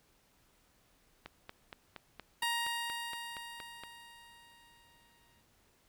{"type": "click train", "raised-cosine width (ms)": 0.3, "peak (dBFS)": -28, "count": 12, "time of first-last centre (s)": [1.26, 3.836], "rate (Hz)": 4.27}
{"type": "tone with exponential decay", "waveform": "15% pulse", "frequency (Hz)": 938, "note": "A#5", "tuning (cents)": 11, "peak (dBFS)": -24, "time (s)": [2.42, 5.41], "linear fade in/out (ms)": 5, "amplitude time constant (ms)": 650}
{"effects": ["pink hiss -69 dBFS RMS until 5.88 s"]}